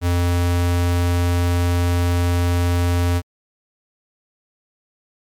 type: tone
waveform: square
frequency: 87.5 Hz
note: F2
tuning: 4 cents sharp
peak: -16 dBFS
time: 0.01-3.22 s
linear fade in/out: 50 ms
effects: MP3 96 kbps